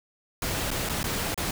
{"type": "noise with dropouts", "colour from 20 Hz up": "pink", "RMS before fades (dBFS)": -29, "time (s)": [0.42, 1.51], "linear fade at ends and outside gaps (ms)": 2, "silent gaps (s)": [[0.706, 0.713], [0.89, 0.895], [1.031, 1.041], [1.344, 1.376]], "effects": []}